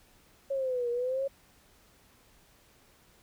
sine exponential two-way sweep, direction down then up, 554.4 to 472.9 to 554.4 Hz, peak -28 dBFS, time 0.5-1.28 s, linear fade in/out 10 ms, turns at 0.9 s, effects pink hiss -62 dBFS RMS until 3.22 s

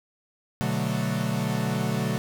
45% pulse chord, B minor seventh, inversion none, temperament equal, 123.47 / 146.83 / 185 / 220 Hz, B2 / D3 / F#3 / A3, 0 / 0 / 0 / 0 cents, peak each -30 dBFS, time 0.61-2.18 s, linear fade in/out 0 ms, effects none

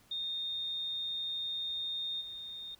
sine tone with level steps, 3666 Hz, A#7, 30 cents flat, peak -34 / -41 dBFS, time 0.11-2.75 s, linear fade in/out 5 ms, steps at 2.2 s, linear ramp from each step 20 ms, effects pink hiss -64 dBFS RMS until 2.79 s

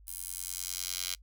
10% pulse tone with high-pass filter sweep, 90 Hz, F#2, 47 cents flat, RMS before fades -38 dBFS, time 0.07-1.15 s, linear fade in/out 5 ms, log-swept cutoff 11000 to 3900 Hz, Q 1.1, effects noise-tail reverb RT60 0.1 s tail -24 dB re dry + added 50 Hz sine -53 dBFS peak until 1.22 s

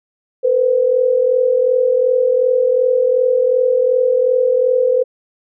sine tone pair together, 466.7 / 509.4 Hz, A#4 / C5, +2 / -46 cents, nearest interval major second, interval 152 cents, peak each -17 / -12 dBFS, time 0.43-5.04 s, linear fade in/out 20 ms, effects none

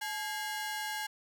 sawtooth ring-modulated tone, 1244.5 Hz, D#6, in tune, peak -28 dBFS, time 0.01-1.07 s, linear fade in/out 10 ms, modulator 385 Hz, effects none

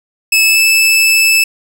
sawtooth tone with pitch glide, 2603 to 2626 Hz, E7 to E7, -22 to -7 cents, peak -4 dBFS, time 0.32-1.44 s, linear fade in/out 5 ms, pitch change +15 cents, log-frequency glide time 0.44-0.59 s, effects none

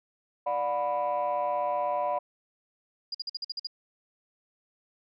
sine chord, B minor, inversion first, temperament equal with one note detuned, 587.3 / 723.5 / 987.8 Hz, D5 / F#5 / B5, 0 / -39 / 0 cents, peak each -29 dBFS, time 0.46-2.19 s, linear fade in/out 10 ms
sine tone bursts, 4859 Hz, D#8, 42 cents flat, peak -30 dBFS, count 8, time 3.12-3.671 s, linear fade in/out 5 ms, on 26 ms, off 49 ms
effects tanh soft clip ceiling -21 dBFS

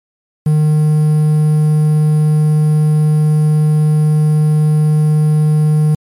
triangle tone with quantisation, 152.7 Hz, D#3, 32 cents flat, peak -6 dBFS, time 0.46-5.95 s, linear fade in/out 5 ms, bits 6, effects MP3 64 kbps

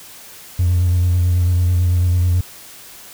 triangle tone with vibrato, 88.5 Hz, F2, 23 cents sharp, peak -9 dBFS, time 0.59-2.41 s, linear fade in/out 5 ms, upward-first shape sine, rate 9.1 Hz, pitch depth 32 cents each way, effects tanh soft clip ceiling -8 dBFS + white hiss -39 dBFS RMS until 3.13 s

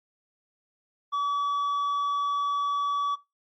sine tone with tanh clipping, 1143 Hz, D6, 47 cents flat, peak -25 dBFS, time 1.12-3.16 s, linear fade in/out 20 ms, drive 4 dB, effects noise-tail reverb RT60 0.2 s tail -17 dB re dry + Opus 48 kbps

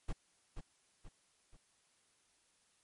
brown noise with echo, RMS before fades -37 dBFS, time 0.08-0.13 s, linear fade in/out 10 ms, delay 480 ms, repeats 3, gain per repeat -7 dB, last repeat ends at 1.57 s, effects white hiss -73 dBFS RMS until 2.83 s + MP3 48 kbps

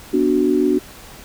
sine chord, B minor, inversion none, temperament equal, 246.9 / 293.7 / 370 Hz, B3 / D4 / F#4, 0 / 0 / 0 cents, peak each -20 / -17 / -17 dBFS, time 0.13-0.79 s, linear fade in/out 10 ms, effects pink hiss -40 dBFS RMS until 1.24 s

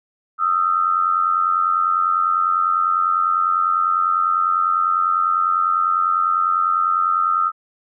sine tone pair together, 1246 / 1336 Hz, D#6 / E6, +2 / +23 cents, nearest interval minor second, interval 121 cents, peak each -18 dBFS, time 0.38-7.52 s, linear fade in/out 50 ms, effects none

